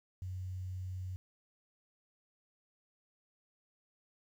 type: tone with quantisation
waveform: sine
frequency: 92.5 Hz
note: F#2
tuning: in tune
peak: -38 dBFS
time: 0.22-1.16 s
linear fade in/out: 0 ms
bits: 11
effects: none